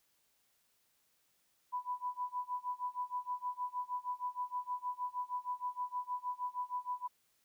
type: tone with tremolo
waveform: sine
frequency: 992 Hz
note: B5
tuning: 7 cents sharp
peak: -33 dBFS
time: 1.72-7.08 s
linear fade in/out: 20 ms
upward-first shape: sine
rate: 6.4 Hz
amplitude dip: 95%
effects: white hiss -75 dBFS RMS until 7.44 s